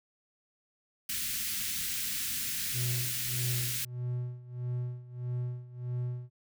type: band-stop noise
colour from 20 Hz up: white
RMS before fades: -34 dBFS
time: 1.09-3.85 s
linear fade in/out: 5 ms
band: 250 to 1700 Hz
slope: 24 dB/octave
type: tone with tremolo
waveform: triangle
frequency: 123.3 Hz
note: B2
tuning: 2 cents flat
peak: -28 dBFS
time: 2.72-6.3 s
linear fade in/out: 50 ms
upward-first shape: sine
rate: 1.6 Hz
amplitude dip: 85%
effects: none